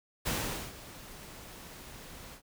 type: noise with ADSR envelope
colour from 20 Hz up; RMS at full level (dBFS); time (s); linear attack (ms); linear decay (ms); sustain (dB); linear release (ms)
pink; -31; 0.25-2.42; 21; 450; -17; 87
effects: none